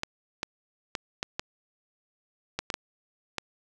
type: clicks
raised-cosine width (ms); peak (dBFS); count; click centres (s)
0.2; -12; 9; 0.034 / 0.431 / 0.952 / 1.229 / 1.395 / 2.59 / 2.702 / 2.741 / 3.383
effects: none